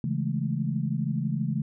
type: chord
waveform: sine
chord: A major seventh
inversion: first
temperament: equal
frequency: 138.59 / 164.81 / 207.7 / 220 Hz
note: C#3 / E3 / G#3 / A3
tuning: 0 / 0 / 0 / 0 cents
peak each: -29 / -30 / -33 / -32 dBFS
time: 0.04-1.62 s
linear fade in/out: 2 ms
effects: none